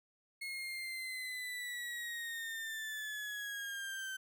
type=linear sweep; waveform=35% pulse; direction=down; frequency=2169 to 1541 Hz; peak=-38 dBFS; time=0.41-4.17 s; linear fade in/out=10 ms; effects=none